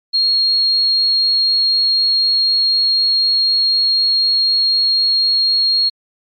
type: tone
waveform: sine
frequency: 4274 Hz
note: C8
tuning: 36 cents sharp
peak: -11 dBFS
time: 0.13-5.9 s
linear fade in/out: 20 ms
effects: MP3 32 kbps